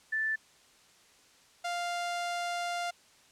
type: tone pair in turn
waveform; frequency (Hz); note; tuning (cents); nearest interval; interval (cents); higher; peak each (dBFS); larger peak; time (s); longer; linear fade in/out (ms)
sine / sawtooth; 1760 / 698.5; A6 / F5; 0 / 0; octave + major third; 1600; first; -28 / -28; neither; 0.12-0.36 / 1.64-2.91; second; 10
effects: white hiss -61 dBFS RMS until 3.31 s + low-pass 8000 Hz 12 dB/octave